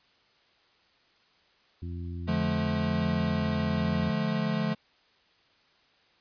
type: harmonic tone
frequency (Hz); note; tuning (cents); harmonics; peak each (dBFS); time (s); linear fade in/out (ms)
86.7; F2; -12; 1 / 2 / 3 / 4; -34 / -42 / -44 / -48; 1.82-4.1; 5
type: chord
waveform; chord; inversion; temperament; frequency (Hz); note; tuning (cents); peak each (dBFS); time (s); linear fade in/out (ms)
square; D minor; none; equal with one note detuned; 146.83 / 174.61 / 215; D3 / F3 / A3; 0 / 0 / -40; -33 / -32 / -30; 2.27-4.75; 20
effects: white hiss -64 dBFS RMS until 6.2 s + resampled to 11025 Hz